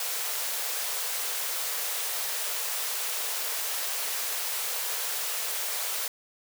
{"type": "high-pass noise", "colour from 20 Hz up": "white", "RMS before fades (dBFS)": -31, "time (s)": [0, 6.08], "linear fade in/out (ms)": 2, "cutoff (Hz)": 420, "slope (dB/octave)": 96, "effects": []}